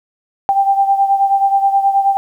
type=beating tone pair; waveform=sine; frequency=787 / 796.4 Hz; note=G5 / G5; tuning=+7 / +27 cents; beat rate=9.4 Hz; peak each=-11 / -17 dBFS; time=0.49-2.17 s; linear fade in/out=0 ms; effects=8-bit